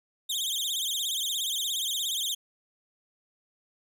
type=tone with vibrato; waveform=sawtooth; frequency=3437 Hz; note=A7; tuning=41 cents flat; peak=-25 dBFS; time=0.29-2.35 s; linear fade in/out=10 ms; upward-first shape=sine; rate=17 Hz; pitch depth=180 cents each way; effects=none